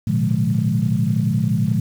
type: tone cluster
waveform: sine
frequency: 112.7 / 124.3 / 149.2 / 178.3 / 211.1 Hz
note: A2 / B2 / D3 / F3 / G#3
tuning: +42 / +12 / +28 / +36 / +29 cents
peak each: -22 dBFS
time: 0.07-1.8 s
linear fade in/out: 5 ms
effects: tanh soft clip ceiling -5 dBFS + 7-bit